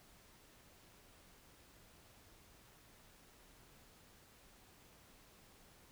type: silence
effects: pink hiss -64 dBFS RMS until 5.91 s